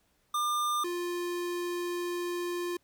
square tone pair in turn, 1200 / 350.8 Hz, D6 / F4, +37 / +8 cents, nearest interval octave + major sixth, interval 2129 cents, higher first, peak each -28 / -32 dBFS, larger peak first, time 0.34-0.84 / 0.84-2.77 s, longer second, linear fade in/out 5 ms, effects pink hiss -71 dBFS RMS until 2.83 s

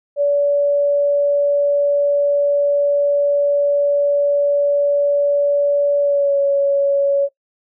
sine tone with pitch glide, 573 to 560.6 Hz, D5 to C#5, -43 to +19 cents, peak -12 dBFS, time 0.16-7.29 s, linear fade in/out 50 ms, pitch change -38 cents, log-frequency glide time 6-6.37 s, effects noise-tail reverb RT60 0.1 s tail -17 dB re dry

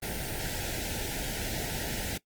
pink band-stop noise, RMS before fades -34 dBFS, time 0.02-2.18 s, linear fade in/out 10 ms, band 910 to 1400 Hz, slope 96 dB/octave, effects noise-tail reverb RT60 0.1 s tail -19 dB re dry + Opus 32 kbps

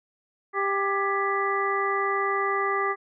harmonic tone with a mistuned harmonic, 395.1 Hz, G4, 14 cents sharp, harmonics 1 / 2 / 3 / 4 / 5, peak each -28 / -32 / -26 / -36 / -30 dBFS, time 0.53-2.96 s, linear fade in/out 50 ms, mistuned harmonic 4, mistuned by +100 cents, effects none

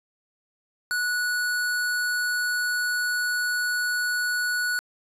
square tone, 1470 Hz, F#6, 12 cents flat, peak -24 dBFS, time 0.91-4.79 s, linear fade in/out 0 ms, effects resampled to 32000 Hz + 10-bit

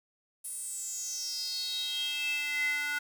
square tone with high-pass filter sweep, 292.6 Hz, D4, 6 cents flat, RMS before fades -34 dBFS, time 0.44-2.99 s, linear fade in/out 10 ms, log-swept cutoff 10000 to 1600 Hz, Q 7.6, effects 10-bit

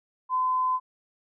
sine tone, 1021 Hz, C6, 43 cents flat, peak -22 dBFS, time 0.29-0.8 s, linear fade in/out 50 ms, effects none

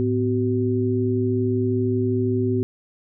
sine tone cluster, 107.8 / 253.2 / 378.6 Hz, A2 / B3 / F#4, -35 / +43 / +40 cents, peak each -23 dBFS, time 0-2.63 s, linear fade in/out 0 ms, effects none

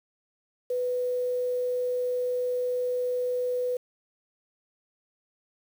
sine tone with quantisation, 497 Hz, B4, 11 cents sharp, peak -25 dBFS, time 0.7-3.77 s, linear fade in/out 5 ms, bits 8, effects none

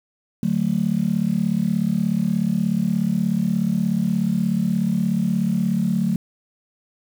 sine chord, D major, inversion none, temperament just, 146.83 / 183.54 / 220.2 Hz, D3 / F#3 / A3, 0 / -14 / +2 cents, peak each -26 / -20 / -21 dBFS, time 0.43-6.16 s, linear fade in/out 2 ms, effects tanh soft clip ceiling -9 dBFS + 7-bit

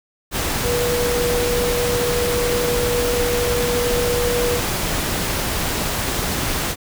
sine tone in noise, 484 Hz, B4, 35 cents flat, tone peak -19 dBFS, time 0.62-4.61 s, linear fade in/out 50 ms, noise pink, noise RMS -22 dBFS, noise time 0.31-6.76 s, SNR 0 dB, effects none

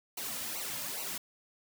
white noise with flanger, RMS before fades -38 dBFS, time 0.17-1.18 s, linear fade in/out 5 ms, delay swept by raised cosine 0.58 to 2.68 ms, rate 2.4 Hz, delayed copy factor -0.7, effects none

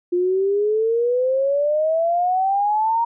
sine exponential sweep, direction up, 350 to 940 Hz, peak -16 dBFS, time 0.12-3.05 s, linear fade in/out 10 ms, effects none

